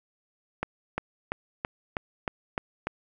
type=accelerating click train; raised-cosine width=0.5 ms; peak=-13 dBFS; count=8; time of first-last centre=0.63-2.87 s; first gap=350 ms; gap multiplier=0.97; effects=none